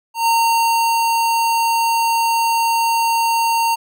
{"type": "tone with ADSR envelope", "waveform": "square", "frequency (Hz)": 919, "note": "A#5", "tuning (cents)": -25, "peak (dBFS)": -13, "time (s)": [0.14, 3.76], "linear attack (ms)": 130, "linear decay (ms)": 740, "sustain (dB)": -2, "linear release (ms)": 21, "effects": []}